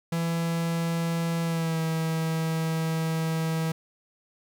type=tone with pitch glide; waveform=45% pulse; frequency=166.8 to 161.49 Hz; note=E3 to E3; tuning=+21 to -35 cents; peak=-25 dBFS; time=0.12-3.72 s; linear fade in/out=5 ms; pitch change=-56 cents; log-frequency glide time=1.43-1.81 s; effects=11-bit